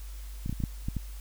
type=clicks; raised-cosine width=5 ms; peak=-22 / -17 / -23 / -22 / -15 / -19 / -19 dBFS; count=7; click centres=0.461 / 0.495 / 0.527 / 0.603 / 0.638 / 0.885 / 0.967 s; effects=added 50 Hz sine -38 dBFS peak until 1.2 s + white hiss -53 dBFS RMS until 1.2 s